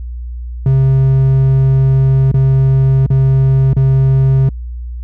triangle tone with dropouts, 133.5 Hz, C3, 35 cents sharp, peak -5 dBFS, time 0.66-4.49 s, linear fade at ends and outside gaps 2 ms, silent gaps 2.315-2.342 / 3.063-3.103 / 3.733-3.766 s, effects added 60 Hz sine -21 dBFS peak until 5.03 s

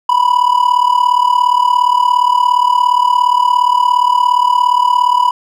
triangle tone with amplitude modulation, 985 Hz, B5, 5 cents flat, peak -3 dBFS, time 0.09-5.31 s, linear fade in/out 5 ms, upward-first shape sine, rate 37.2 Hz, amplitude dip 80%, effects none

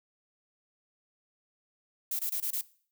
violet noise bursts, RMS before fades -32 dBFS, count 5, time 2.11-2.612 s, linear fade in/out 5 ms, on 82 ms, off 23 ms, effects noise-tail reverb RT60 0.5 s tail -20 dB re dry

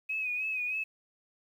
sine tone with vibrato, 2526 Hz, D#7, 26 cents sharp, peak -30 dBFS, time 0.09-0.84 s, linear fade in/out 10 ms, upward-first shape sine, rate 3.2 Hz, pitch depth 54 cents each way, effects 10-bit

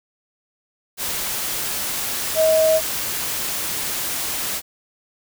sine tone in noise, 635 Hz, D#5, 35 cents sharp, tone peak -13 dBFS, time 2.35-2.81 s, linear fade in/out 50 ms, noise white, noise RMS -25 dBFS, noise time 0.97-4.62 s, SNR +9 dB, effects none

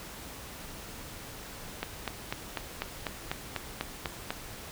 click train, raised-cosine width 0.3 ms, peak -15 dBFS, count 11, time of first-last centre 1.83-4.305 s, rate 4.04 Hz, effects pink hiss -44 dBFS RMS until 4.71 s

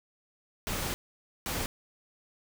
pink noise bursts at uneven times, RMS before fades -33 dBFS, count 2, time 0.67-0.94 / 1.46-1.66 s, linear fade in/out 0 ms, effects none

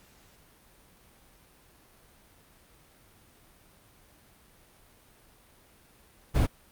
brown noise, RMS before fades -23 dBFS, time 6.34-6.47 s, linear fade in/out 20 ms, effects pink hiss -59 dBFS RMS until 6.71 s + Opus 48 kbps

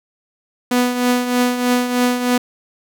sawtooth tone with tremolo, 246.9 Hz, B3, in tune, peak -8 dBFS, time 0.71-2.38 s, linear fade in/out 5 ms, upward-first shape triangle, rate 3.2 Hz, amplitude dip 65%, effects none

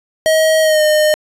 square tone with pitch glide, 634 to 611 Hz, D#5 to D#5, +32 to -32 cents, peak -10 dBFS, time 0.26-1.14 s, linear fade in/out 0 ms, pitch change -64 cents, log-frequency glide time 0.61-0.82 s, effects resampled to 32000 Hz

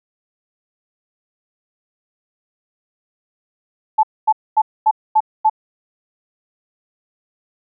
sine tone bursts, 868 Hz, A5, 24 cents flat, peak -9 dBFS, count 6, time 3.98-5.498 s, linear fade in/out 10 ms, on 53 ms, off 240 ms, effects none

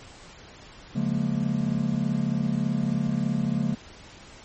triangle chord, Bb minor seventh, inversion first, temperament just, 139.85 / 174.81 / 209.8 / 233.1 Hz, Db3 / F3 / Ab3 / Bb3, +16 / +2 / +18 / 0 cents, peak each -27 / -27 / -26 / -26 dBFS, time 0.95-3.75 s, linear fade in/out 10 ms, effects pink hiss -47 dBFS RMS until 4.44 s + MP3 32 kbps

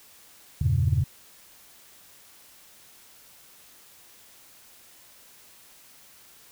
sine chord, E diminished seventh, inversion none, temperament equal, 82.41 / 98 / 116.54 / 138.59 Hz, E2 / G2 / Bb2 / Db3, 0 / 0 / 0 / 0 cents, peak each -25 dBFS, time 0.61-1.04 s, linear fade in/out 5 ms, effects tanh soft clip ceiling -11 dBFS + white hiss -53 dBFS RMS until 6.51 s

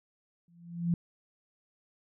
sine tone with exponential growth, 171.1 Hz, F3, 35 cents flat, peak -22 dBFS, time 0.48-0.94 s, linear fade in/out 2 ms, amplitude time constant 100 ms, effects none

